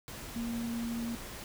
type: tone in noise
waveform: sine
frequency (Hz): 233.1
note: A#3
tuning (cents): 0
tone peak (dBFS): -33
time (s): 0.36-1.15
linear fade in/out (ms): 0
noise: pink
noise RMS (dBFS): -44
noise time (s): 0.08-1.44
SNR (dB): +8
effects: none